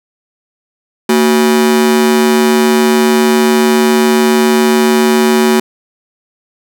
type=ring-modulated tone; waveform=45% pulse; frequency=300 Hz; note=D4; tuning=37 cents sharp; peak=-4 dBFS; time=1.09-5.6 s; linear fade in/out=5 ms; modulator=73.2 Hz; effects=none